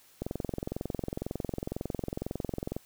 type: click train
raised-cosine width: 2 ms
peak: -19 dBFS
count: 57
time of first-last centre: 0.22-2.765 s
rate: 22 Hz
effects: white hiss -60 dBFS RMS until 2.85 s